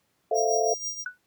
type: chord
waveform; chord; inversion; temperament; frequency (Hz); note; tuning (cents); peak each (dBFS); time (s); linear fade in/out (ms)
sine; F major seventh; first; equal; 440 / 523.3 / 659.3 / 698.5; A4 / C5 / E5 / F5; 0 / 0 / 0 / 0; -26 / -31 / -26 / -26; 0.31-0.74; 5
type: tone with tremolo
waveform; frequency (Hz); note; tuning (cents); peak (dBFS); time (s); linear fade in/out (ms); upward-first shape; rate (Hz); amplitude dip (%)
square; 5700; F8; +34; -28; 0.34-1.05; 50; triangle; 6.1; 75
type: tone with exponential decay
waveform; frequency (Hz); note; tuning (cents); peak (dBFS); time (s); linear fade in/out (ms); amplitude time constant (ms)
sine; 1480; F#6; 0; -26; 1.06-1.18; 2; 24
effects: pink hiss -71 dBFS RMS until 1.26 s + high-pass 100 Hz 12 dB/octave